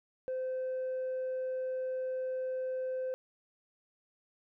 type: tone with tanh clipping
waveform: triangle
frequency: 516 Hz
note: C5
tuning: 24 cents flat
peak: -33 dBFS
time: 0.28-3.14 s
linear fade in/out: 0 ms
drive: 6 dB
effects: none